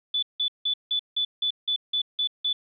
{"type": "tone bursts", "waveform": "sine", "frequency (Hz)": 3476, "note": "A7", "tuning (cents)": -22, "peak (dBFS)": -22, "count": 10, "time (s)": [0.14, 2.53], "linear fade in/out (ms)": 5, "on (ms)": 86, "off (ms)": 170, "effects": []}